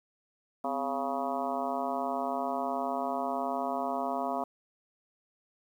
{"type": "harmonic tone with a mistuned harmonic", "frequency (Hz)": 138.59, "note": "C#3", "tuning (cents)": 0, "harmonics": [2, 3, 4, 5, 6, 7, 8, 9], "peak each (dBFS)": [-37, -42, -39, -33, -41, -37, -40, -43], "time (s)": [0.64, 4.44], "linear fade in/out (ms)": 5, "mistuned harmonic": 2, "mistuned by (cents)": -120, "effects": ["10-bit"]}